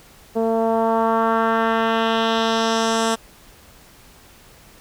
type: tone with low-pass filter sweep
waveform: 10% pulse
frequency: 225.7 Hz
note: A3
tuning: 44 cents sharp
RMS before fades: -19 dBFS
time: 0.35-3.16 s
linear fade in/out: 20 ms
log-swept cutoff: 510 to 8700 Hz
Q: 1.6
effects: pink hiss -48 dBFS RMS until 4.8 s